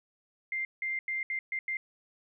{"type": "tone bursts at uneven times", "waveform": "sine", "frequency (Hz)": 2097, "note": "C7", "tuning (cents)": 3, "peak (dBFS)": -30, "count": 6, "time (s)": [[0.52, 0.65], [0.82, 0.99], [1.08, 1.23], [1.3, 1.39], [1.52, 1.59], [1.68, 1.77]], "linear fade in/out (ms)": 2, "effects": []}